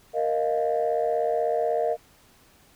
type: chord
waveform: sine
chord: Bb suspended fourth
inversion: none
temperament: equal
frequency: 466.2 / 622.3 / 698.5 Hz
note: Bb4 / Eb5 / F5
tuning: 0 / 0 / 0 cents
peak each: -25 / -25 / -26 dBFS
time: 0.13-1.97 s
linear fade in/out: 50 ms
effects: tanh soft clip ceiling -15 dBFS + pink hiss -57 dBFS RMS until 2.75 s